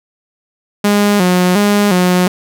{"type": "tone with vibrato", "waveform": "sawtooth", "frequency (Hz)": 192.5, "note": "G3", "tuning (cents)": -31, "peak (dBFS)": -5, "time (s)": [0.84, 2.28], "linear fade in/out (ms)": 5, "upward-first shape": "square", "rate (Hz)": 1.4, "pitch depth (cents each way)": 110, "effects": []}